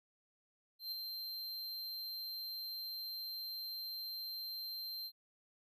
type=tone with ADSR envelope; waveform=square; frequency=4143 Hz; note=C8; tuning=18 cents flat; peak=-38 dBFS; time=0.79-5.12 s; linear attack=130 ms; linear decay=6 ms; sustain=-4 dB; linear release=64 ms; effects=none